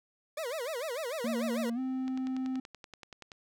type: tone with vibrato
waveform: 40% pulse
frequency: 554.4 Hz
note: C#5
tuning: in tune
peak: -33 dBFS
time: 0.37-1.7 s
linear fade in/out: 5 ms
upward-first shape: sine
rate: 6.7 Hz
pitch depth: 290 cents each way
type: tone with pitch glide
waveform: triangle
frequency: 231.7 to 260.1 Hz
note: A#3 to C4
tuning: -10 to -10 cents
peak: -29 dBFS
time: 1.24-2.6 s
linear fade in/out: 5 ms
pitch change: +200 cents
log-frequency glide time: 1.74-1.79 s
type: click train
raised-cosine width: 0.2 ms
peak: -29 dBFS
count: 14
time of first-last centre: 2.08-3.318 s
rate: 10.5 Hz
effects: none